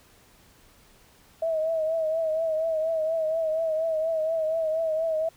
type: tone with vibrato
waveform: sine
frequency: 641 Hz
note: E5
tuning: 49 cents flat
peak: -23 dBFS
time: 1.42-5.29 s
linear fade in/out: 5 ms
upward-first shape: triangle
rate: 4.2 Hz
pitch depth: 60 cents each way
effects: pink hiss -57 dBFS RMS until 5.36 s